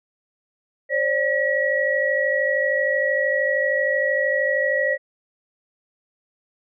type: tone cluster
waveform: sine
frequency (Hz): 533 / 586 / 1919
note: C5 / D5 / A#6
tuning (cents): +32 / -4 / +50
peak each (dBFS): -23 / -24 / -21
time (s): 0.89-4.98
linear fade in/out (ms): 50
effects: none